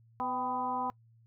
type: harmonic tone with a mistuned harmonic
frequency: 250 Hz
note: B3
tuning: 21 cents sharp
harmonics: 1 / 2 / 3 / 4 / 5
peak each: -40 / -44 / -35 / -34 / -43 dBFS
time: 0.2-0.9 s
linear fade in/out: 0 ms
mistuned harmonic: 3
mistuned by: +62 cents
effects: noise-tail reverb RT60 0.1 s tail -23 dB re dry + added 114 Hz sine -59 dBFS peak until 1.26 s